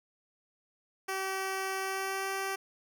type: tone with pitch glide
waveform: 10% pulse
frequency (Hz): 383.5 to 387.7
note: G4 to G4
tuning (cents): -38 to -19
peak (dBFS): -24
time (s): 1.08-2.56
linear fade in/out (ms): 10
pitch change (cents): +19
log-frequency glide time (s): 1.8-2.3
effects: none